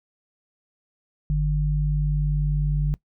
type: tone pair together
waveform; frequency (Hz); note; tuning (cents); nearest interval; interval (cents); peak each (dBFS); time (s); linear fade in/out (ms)
sine; 49.93 / 150; G1 / D3; +33 / +37; octave + perfect fifth; 1904; -22; 1.3-2.94; 0
effects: noise-tail reverb RT60 0.1 s tail -21 dB re dry